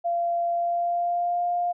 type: tone with pitch glide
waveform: sine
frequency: 688 to 703.3 Hz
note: F5 to F5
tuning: -26 to +12 cents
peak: -22 dBFS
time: 0.04-1.73 s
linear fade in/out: 20 ms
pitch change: +38 cents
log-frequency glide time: 0.51-1.45 s
effects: none